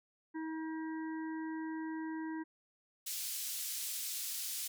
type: harmonic tone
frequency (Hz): 318.7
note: D#4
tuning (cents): +42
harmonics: 1 / 3 / 5 / 6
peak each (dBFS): -38 / -48 / -52 / -54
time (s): 0.34-2.44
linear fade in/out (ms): 20
type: band-pass noise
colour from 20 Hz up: white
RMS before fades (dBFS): -40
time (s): 3.06-4.68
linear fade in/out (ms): 10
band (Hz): 3500 to 16000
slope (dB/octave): 12
effects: none